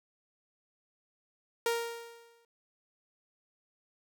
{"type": "tone with exponential decay", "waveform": "sawtooth", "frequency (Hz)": 466.2, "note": "A#4", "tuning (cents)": 0, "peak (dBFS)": -22, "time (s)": [1.66, 2.45], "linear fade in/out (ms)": 2, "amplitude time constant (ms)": 170, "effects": []}